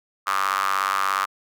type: tone with high-pass filter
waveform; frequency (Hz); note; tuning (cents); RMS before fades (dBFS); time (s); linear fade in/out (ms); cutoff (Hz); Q
square; 48.44; G1; -20; -23; 0.26-1.26; 20; 1200; 6.8
effects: none